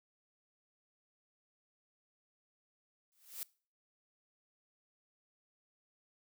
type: noise with exponential growth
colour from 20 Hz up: blue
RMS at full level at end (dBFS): -39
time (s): 3.12-3.43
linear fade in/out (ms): 0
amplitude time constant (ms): 66
effects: noise-tail reverb RT60 0.4 s tail -22 dB re dry